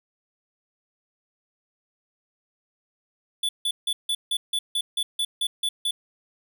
square tone bursts, 3464 Hz, A7, 28 cents flat, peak -23 dBFS, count 12, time 3.43-5.91 s, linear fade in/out 5 ms, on 60 ms, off 160 ms, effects none

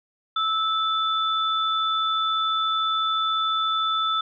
sine tone pair together, 1313 / 3509 Hz, E6 / A7, -7 / -5 cents, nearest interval octave + perfect fourth, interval 1702 cents, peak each -22 / -26 dBFS, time 0.36-4.21 s, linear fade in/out 5 ms, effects none

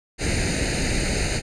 pink noise with comb filter, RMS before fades -23 dBFS, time 0.18-1.42 s, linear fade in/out 50 ms, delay 0.45 ms, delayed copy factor +0.85, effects resampled to 22050 Hz

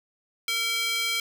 square tone with high-pass filter, 457.7 Hz, A#4, 32 cents flat, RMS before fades -27 dBFS, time 0.48-1.2 s, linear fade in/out 2 ms, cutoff 2600 Hz, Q 2, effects none

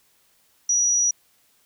sine tone, 5820 Hz, F#8, 29 cents flat, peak -17 dBFS, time 0.69-1.11 s, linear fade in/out 5 ms, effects white hiss -62 dBFS RMS until 1.65 s

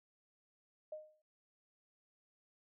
sine tone with exponential decay, 616 Hz, D#5, 17 cents flat, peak -40 dBFS, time 0.92-1.22 s, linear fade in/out 5 ms, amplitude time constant 64 ms, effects none

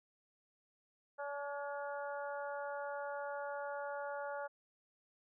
harmonic tone with a mistuned harmonic, 285.6 Hz, D4, 48 cents flat, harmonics 2 / 3 / 4 / 5 / 6, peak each -42 / -45 / -51 / -47 / -56 dBFS, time 1.18-4.48 s, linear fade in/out 20 ms, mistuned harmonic 6, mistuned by -29 cents, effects none

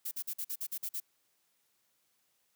violet noise bursts, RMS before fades -37 dBFS, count 9, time 0.05-1.002 s, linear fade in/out 10 ms, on 64 ms, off 47 ms, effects white hiss -75 dBFS RMS until 2.55 s + high-pass 100 Hz 12 dB/octave

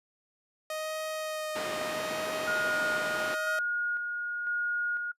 sawtooth tone with vibrato, 622.3 Hz, D#5, in tune, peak -29 dBFS, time 0.7-3.59 s, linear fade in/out 2 ms, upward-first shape sine, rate 0.78 Hz, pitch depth 14 cents each way
pink band-pass noise, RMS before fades -38 dBFS, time 1.55-3.35 s, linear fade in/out 10 ms, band 260 to 3200 Hz, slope 12 dB/octave
sine tone with tremolo, 1435 Hz, F6, 47 cents sharp, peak -27 dBFS, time 2.47-5.12 s, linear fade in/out 10 ms, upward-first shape square, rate 1 Hz, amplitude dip 35%
effects noise-tail reverb RT60 0.1 s tail -25 dB re dry + resampled to 32000 Hz

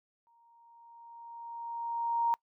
sine tone with exponential growth, 933 Hz, A#5, 1 cent sharp, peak -24 dBFS, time 0.27-2.34 s, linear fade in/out 0 ms, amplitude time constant 450 ms, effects noise-tail reverb RT60 0.1 s tail -26 dB re dry

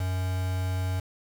triangle tone with quantisation, 92.5 Hz, F#2, in tune, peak -24 dBFS, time 0-1 s, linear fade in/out 5 ms, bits 6, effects none

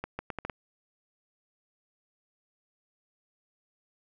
accelerating click train, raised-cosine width 0.5 ms, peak -19 dBFS, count 6, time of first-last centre 0.04-0.498 s, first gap 150 ms, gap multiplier 0.75, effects none

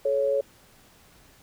sine tone pair together, 430.1 / 555.6 Hz, A4 / C#5, -39 / +4 cents, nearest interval major third, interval 443 cents, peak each -27 / -22 dBFS, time 0.05-0.41 s, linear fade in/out 5 ms, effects pink hiss -56 dBFS RMS until 1.42 s

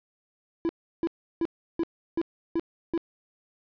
triangle tone bursts, 333.7 Hz, E4, 21 cents sharp, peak -21 dBFS, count 7, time 0.65-2.977 s, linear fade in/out 0 ms, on 41 ms, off 340 ms, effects resampled to 11025 Hz + 10-bit

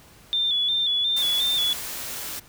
sine tone with vibrato, 3500 Hz, A7, 10 cents flat, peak -20 dBFS, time 0.33-1.73 s, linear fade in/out 0 ms, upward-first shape square, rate 2.8 Hz, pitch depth 44 cents each way
white noise, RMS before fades -33 dBFS, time 1.16-2.4 s, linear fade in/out 10 ms
effects pink hiss -51 dBFS RMS until 2.48 s

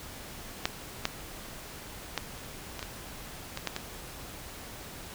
clicks, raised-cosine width 0.2 ms, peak -8 / -9 / -11 / -29 / -19 / -19 / -17 / -12 / -15 dBFS, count 9, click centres 0.655 / 1.054 / 2.177 / 2.378 / 2.793 / 2.828 / 3.574 / 3.673 / 3.764 s, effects pink hiss -44 dBFS RMS until 5.14 s

